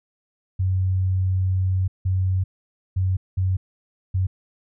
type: tone bursts at uneven times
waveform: sine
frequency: 93.5 Hz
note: F#2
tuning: 19 cents sharp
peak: -18 dBFS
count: 5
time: 0.59-1.88 / 2.05-2.44 / 2.96-3.17 / 3.37-3.57 / 4.14-4.27 s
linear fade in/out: 10 ms
effects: none